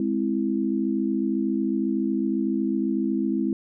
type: chord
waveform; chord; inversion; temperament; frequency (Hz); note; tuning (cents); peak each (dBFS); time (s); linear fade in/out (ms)
sine; Ab augmented; none; equal; 207.7 / 261.6 / 329.6; Ab3 / C4 / E4; 0 / 0 / 0; -26; 0-3.53; 2
effects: none